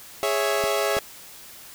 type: chord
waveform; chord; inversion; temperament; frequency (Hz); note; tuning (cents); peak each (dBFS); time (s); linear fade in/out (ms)
sawtooth; C# minor; second; equal; 415.3 / 554.4 / 659.3; G#4 / C#5 / E5; 0 / 0 / 0; -22; 0.23-0.99; 0
type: clicks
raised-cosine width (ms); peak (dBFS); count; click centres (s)
2; -19; 2; 0.639 / 0.968
effects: white hiss -44 dBFS RMS until 1.74 s